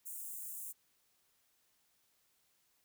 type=high-pass noise; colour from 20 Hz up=white; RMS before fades=-45 dBFS; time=0.05-0.73 s; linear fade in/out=20 ms; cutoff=7300 Hz; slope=48 dB/octave; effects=white hiss -75 dBFS RMS until 2.84 s